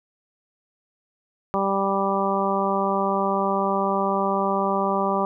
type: harmonic tone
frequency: 196 Hz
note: G3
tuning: in tune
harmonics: 1 / 2 / 3 / 4 / 5 / 6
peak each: -27 / -27 / -27 / -27 / -27 / -27 dBFS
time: 1.54-5.25 s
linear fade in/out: 0 ms
effects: none